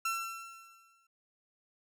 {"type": "tone with exponential decay", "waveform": "30% pulse", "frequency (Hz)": 1349, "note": "E6", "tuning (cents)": 40, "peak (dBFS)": -27, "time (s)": [0.05, 1.07], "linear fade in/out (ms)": 5, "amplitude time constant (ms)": 220, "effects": []}